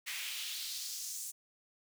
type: noise with high-pass filter sweep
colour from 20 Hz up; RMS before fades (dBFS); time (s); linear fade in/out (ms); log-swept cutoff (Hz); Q
pink; -41; 0.06-1.32; 20; 2100 to 7700; 2
effects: none